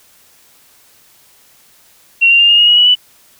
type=tone with pitch steps; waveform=sine; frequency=2740 / 2772 / 2804 / 2837 / 2870 / 2903 / 2937 / 2971 Hz; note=F7 / F7 / F7 / F7 / F7 / F#7 / F#7 / F#7; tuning=-34 / -14 / +6 / +27 / +47 / -34 / -13 / +6 cents; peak=-5 dBFS; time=2.21-2.954 s; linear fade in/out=20 ms; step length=93 ms; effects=white hiss -48 dBFS RMS until 3.39 s